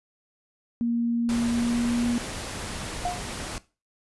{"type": "tone with pitch glide", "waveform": "sine", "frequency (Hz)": [234.9, 238.7], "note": ["A#3", "A#3"], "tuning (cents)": [13, 41], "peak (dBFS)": -22, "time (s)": [0.81, 2.18], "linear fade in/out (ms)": 0, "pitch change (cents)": 28, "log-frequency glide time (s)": [1.33, 2]}
{"type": "noise", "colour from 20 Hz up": "pink", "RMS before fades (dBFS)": -34, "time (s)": [1.29, 3.58], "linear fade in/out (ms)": 0}
{"type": "tone with exponential decay", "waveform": "sine", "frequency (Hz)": 714, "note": "F5", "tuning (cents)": 38, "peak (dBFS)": -22, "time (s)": [3.05, 3.28], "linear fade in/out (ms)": 2, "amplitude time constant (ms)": 50}
{"effects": ["noise-tail reverb RT60 0.3 s tail -18 dB re dry", "resampled to 24000 Hz"]}